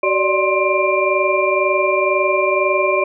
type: tone cluster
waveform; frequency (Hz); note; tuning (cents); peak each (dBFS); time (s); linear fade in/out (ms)
sine; 377.8 / 577 / 599 / 1054 / 2377; F#4 / D5 / D5 / C6 / D7; +36 / -31 / +34 / +12 / +20; -20; 0.03-3.04; 5
effects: none